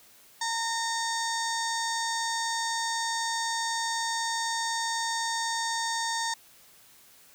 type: harmonic tone with a mistuned harmonic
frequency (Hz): 916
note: A#5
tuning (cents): -31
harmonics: 1 / 2 / 4 / 5 / 6 / 7 / 8 / 9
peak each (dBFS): -31 / -34 / -37 / -38 / -39 / -39 / -40 / -41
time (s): 0.41-6.34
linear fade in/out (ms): 5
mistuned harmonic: 8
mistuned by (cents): -69
effects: white hiss -56 dBFS RMS until 7.34 s